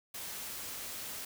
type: noise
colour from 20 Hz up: white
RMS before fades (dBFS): -42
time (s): 0.14-1.25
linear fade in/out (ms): 5
effects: none